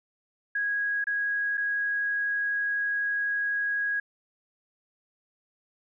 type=tone with dropouts; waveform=sine; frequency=1652 Hz; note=G#6; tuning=10 cents flat; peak=-25 dBFS; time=0.55-4 s; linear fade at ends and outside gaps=5 ms; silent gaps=1.042-1.069 / 1.573-1.577 s; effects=none